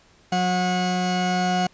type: tone pair together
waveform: 40% pulse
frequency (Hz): 181.7 / 727.4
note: F#3 / F#5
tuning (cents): -31 / -30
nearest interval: 2 octaves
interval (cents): 2401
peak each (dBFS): -22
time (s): 0.32-1.67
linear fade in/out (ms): 5
effects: pink hiss -56 dBFS RMS until 1.73 s + resampled to 16000 Hz